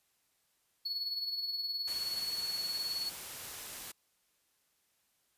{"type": "tone with tremolo", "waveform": "triangle", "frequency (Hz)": 4391, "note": "C#8", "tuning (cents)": -17, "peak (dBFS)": -31, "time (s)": [0.85, 3.1], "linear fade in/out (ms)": 10, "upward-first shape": "sine", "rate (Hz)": 19, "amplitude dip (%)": 50}
{"type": "noise", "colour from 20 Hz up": "white", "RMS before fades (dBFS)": -44, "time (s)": [1.87, 3.92], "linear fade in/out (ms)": 10}
{"effects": ["white hiss -75 dBFS RMS until 5.37 s", "resampled to 32000 Hz"]}